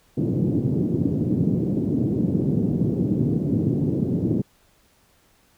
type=band-pass noise; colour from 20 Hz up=pink; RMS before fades=-22 dBFS; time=0.17-4.42 s; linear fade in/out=10 ms; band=120 to 340 Hz; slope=24 dB/octave; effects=pink hiss -60 dBFS RMS until 5.57 s